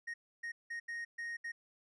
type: tone bursts at uneven times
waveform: triangle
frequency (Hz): 1864.7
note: A#6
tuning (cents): 0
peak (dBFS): -37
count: 6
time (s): 0.07-0.14 / 0.43-0.52 / 0.7-0.8 / 0.88-1.05 / 1.18-1.37 / 1.44-1.52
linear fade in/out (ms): 10
effects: resampled to 22050 Hz